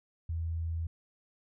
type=tone; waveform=sine; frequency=82.41 Hz; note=E2; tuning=in tune; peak=-31 dBFS; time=0.29-0.87 s; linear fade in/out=5 ms; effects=none